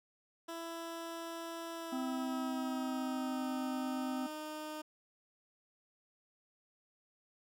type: tone with pitch glide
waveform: 15% pulse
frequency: 332.8 to 306.9 Hz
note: E4 to D#4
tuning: +17 to -24 cents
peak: -35 dBFS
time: 0.48-4.82 s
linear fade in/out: 10 ms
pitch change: -141 cents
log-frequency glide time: 1.74-3.48 s
type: harmonic tone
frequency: 258.1 Hz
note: C4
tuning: 23 cents flat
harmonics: 1 / 3 / 5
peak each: -36 / -46 / -50 dBFS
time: 1.92-4.27 s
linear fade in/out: 10 ms
effects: none